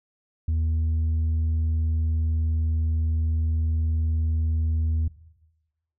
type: tone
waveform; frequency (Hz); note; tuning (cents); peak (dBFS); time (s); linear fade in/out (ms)
sine; 79.9; D#2; +47; -18; 0.48-5.08; 5
effects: noise-tail reverb RT60 1.0 s tail -19 dB re dry + tanh soft clip ceiling -20 dBFS